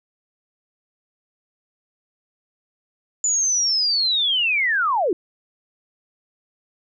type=linear sweep; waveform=sine; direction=down; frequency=7040 to 310.1 Hz; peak=-17 dBFS; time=3.24-5.13 s; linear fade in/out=2 ms; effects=none